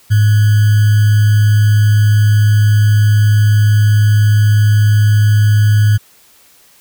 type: tone with sample-and-hold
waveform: sine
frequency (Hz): 105.4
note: G#2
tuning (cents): +26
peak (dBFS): -6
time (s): 0.1-5.98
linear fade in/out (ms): 20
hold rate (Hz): 1575
effects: white hiss -47 dBFS RMS until 6.8 s